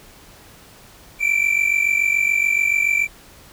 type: tone pair together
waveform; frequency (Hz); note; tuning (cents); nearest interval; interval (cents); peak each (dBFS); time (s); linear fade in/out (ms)
triangle; 2317 / 2364; D7 / D7; -24 / +11; unison; 35; -17; 1.19-3.08; 50
effects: pink hiss -46 dBFS RMS until 3.52 s